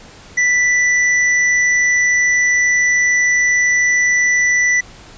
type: tone with hard clipping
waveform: sine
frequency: 1975.5 Hz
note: B6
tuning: in tune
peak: -13 dBFS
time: 0.37-4.81 s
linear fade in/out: 10 ms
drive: 12 dB
effects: pink hiss -40 dBFS RMS until 5.17 s + resampled to 16000 Hz